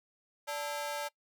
sawtooth ring-modulated tone, 733 Hz, F#5, 16 cents flat, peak -28 dBFS, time 0.47-1.09 s, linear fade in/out 20 ms, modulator 152 Hz, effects noise-tail reverb RT60 0.1 s tail -22 dB re dry

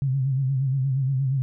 sine tone with vibrato, 133.8 Hz, C3, 39 cents sharp, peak -20 dBFS, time 0.02-1.42 s, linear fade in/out 0 ms, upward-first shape sine, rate 8.5 Hz, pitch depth 73 cents each way, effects none

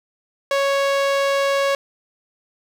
sawtooth tone with low-pass filter, 554.4 Hz, C#5, in tune, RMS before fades -19 dBFS, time 0.51-1.75 s, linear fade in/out 2 ms, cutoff 6300 Hz, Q 0.6, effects 7-bit

